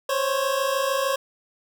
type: tone pair together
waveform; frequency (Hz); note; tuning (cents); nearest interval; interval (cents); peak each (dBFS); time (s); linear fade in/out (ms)
25% pulse; 525.4 / 552; C5 / C#5; +7 / -7; minor second; 86; -22 / -20; 0.09-1.16; 5
effects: none